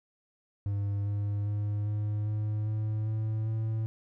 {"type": "tone with pitch steps", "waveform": "triangle", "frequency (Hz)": [100.9, 102.25, 103.62, 105, 106.41, 107.83, 109.27, 110.73], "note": ["G#2", "G#2", "G#2", "G#2", "G#2", "A2", "A2", "A2"], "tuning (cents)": [-49, -26, -3, 19, 43, -34, -12, 11], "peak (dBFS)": -26, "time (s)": [0.66, 3.86], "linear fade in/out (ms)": 0, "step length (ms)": 400, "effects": []}